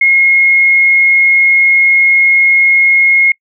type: tone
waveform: sine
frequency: 2156 Hz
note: C#7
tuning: 49 cents flat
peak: -5 dBFS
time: 0.01-3.32 s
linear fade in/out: 5 ms
effects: noise-tail reverb RT60 0.1 s tail -26 dB re dry